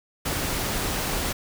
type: noise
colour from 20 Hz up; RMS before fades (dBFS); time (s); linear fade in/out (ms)
pink; -27; 0.25-1.33; 10
effects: none